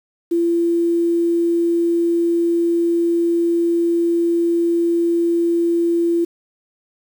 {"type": "tone with quantisation", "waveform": "sine", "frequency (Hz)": 340, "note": "F4", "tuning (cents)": -46, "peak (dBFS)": -14, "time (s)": [0.31, 6.25], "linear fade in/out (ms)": 10, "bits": 7, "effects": []}